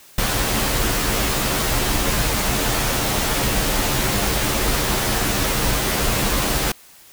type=noise with comb filter; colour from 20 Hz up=pink; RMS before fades=-20 dBFS; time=0.18-6.72 s; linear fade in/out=5 ms; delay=12 ms; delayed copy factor=-0.65; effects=white hiss -47 dBFS RMS until 7.12 s